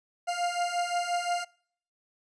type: beating tone pair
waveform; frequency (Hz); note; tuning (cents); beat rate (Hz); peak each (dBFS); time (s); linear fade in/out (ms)
40% pulse; 698.5 / 704.2; F5 / F5; 0 / +14; 5.7; -31 / -29; 0.27-1.45; 20
effects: noise-tail reverb RT60 0.6 s tail -25 dB re dry + resampled to 22050 Hz